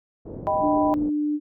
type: low-pass noise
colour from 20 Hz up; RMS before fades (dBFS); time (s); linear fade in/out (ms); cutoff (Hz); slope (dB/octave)
white; -36; 0.25-1.1; 10; 470; 24
type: chord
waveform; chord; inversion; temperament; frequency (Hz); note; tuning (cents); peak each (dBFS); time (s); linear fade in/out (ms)
sine; Eb augmented; none; equal; 622.3 / 784 / 987.8; Eb5 / G5 / B5; 0 / 0 / 0; -23 / -25 / -25; 0.47-0.94; 0
type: tone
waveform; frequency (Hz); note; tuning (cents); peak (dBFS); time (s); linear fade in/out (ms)
sine; 297.6; D4; +23; -21; 0.6-1.4; 50
effects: none

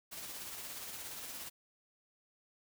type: noise with tremolo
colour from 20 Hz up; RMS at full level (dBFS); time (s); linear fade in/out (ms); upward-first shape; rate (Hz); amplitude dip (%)
white; -44; 0.11-1.5; 20; sine; 17; 30
effects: none

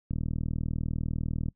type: click train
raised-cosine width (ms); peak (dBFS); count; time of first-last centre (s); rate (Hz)
5; -19; 56; 0.11-1.485; 40
effects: noise-tail reverb RT60 0.1 s tail -22 dB re dry

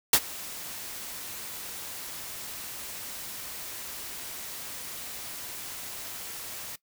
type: noise with ADSR envelope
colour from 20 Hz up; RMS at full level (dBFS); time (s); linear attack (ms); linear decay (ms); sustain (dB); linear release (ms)
white; -17; 0.13-6.76; 4; 59; -22; 8
effects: noise-tail reverb RT60 0.1 s tail -19 dB re dry

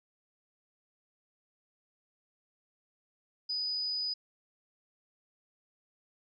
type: tone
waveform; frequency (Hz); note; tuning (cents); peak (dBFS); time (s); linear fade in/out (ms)
sine; 4973; D#8; -2; -31; 3.49-4.14; 10
effects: none

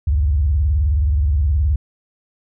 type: tone with vibrato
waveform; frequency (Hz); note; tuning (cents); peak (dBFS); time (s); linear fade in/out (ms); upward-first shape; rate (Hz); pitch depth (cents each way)
sine; 72.2; D2; -29; -13; 0.07-1.76; 5; square; 19; 220
effects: none

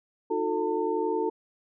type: tone cluster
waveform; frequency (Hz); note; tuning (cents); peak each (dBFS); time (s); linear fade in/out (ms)
sine; 311.5 / 362.3 / 443.2 / 901; D#4 / F#4 / A4 / A5; +2 / -36 / +13 / +41; -32 / -30 / -28 / -32; 0.3-1.3; 10
effects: none

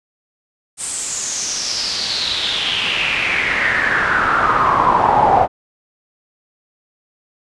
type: noise with band-pass filter sweep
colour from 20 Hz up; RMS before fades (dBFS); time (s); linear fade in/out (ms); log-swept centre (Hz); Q
brown; -17; 0.77-5.48; 50; 8700 to 750; 5.6
effects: resampled to 24000 Hz

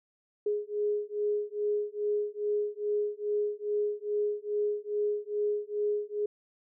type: beating tone pair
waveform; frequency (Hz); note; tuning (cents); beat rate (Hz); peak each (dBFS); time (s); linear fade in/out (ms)
sine; 415.3 / 417.7; G#4 / G#4; 0 / +10; 2.4; -31; 0.46-6.26; 5
effects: none

